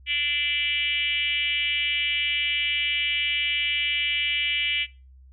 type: tone with frequency modulation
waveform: sine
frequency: 2637 Hz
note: E7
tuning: in tune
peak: -22 dBFS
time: 0.06-4.87 s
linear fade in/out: 50 ms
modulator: 298 Hz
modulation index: 1.9
effects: noise-tail reverb RT60 0.3 s tail -20 dB re dry + added 65 Hz sine -47 dBFS peak until 5.32 s